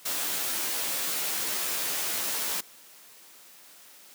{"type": "noise with comb filter", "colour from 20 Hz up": "white", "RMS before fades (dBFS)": -30, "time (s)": [0.05, 2.61], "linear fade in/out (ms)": 10, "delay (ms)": 14, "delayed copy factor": -0.7, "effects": ["white hiss -52 dBFS RMS until 4.14 s", "high-pass 200 Hz 12 dB/octave"]}